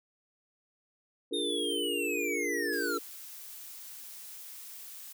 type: chord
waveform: sine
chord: Bb dominant seventh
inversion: first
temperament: equal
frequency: 293.7 / 349.2 / 415.3 / 466.2 Hz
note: D4 / F4 / Ab4 / Bb4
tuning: 0 / 0 / 0 / 0 cents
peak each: -37 dBFS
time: 1.31-2.99 s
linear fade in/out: 10 ms
type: linear sweep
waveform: square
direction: down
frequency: 3707 to 1318.5 Hz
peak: -33 dBFS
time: 1.33-2.98 s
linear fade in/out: 10 ms
type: noise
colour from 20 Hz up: blue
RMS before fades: -46 dBFS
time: 2.72-5.13 s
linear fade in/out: 10 ms
effects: none